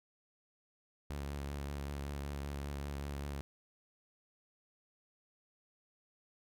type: tone with vibrato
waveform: sawtooth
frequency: 70.9 Hz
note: C#2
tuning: 40 cents sharp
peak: -35 dBFS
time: 1.1-3.41 s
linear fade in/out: 0 ms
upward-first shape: triangle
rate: 5.2 Hz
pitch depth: 33 cents each way
effects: none